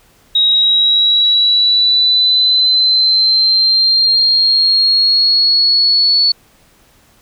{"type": "linear sweep", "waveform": "sine", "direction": "up", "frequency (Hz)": [3800, 4435], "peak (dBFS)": -8, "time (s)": [0.35, 6.32], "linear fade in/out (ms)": 5, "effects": ["pink hiss -50 dBFS RMS until 7.21 s"]}